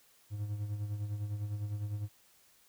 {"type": "tone with tremolo", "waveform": "triangle", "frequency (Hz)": 103.83, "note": "G#2", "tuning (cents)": 0, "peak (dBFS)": -30, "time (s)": [0.3, 2.09], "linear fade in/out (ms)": 50, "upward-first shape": "sine", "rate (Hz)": 9.9, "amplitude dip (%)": 55, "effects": ["white hiss -65 dBFS RMS until 2.68 s"]}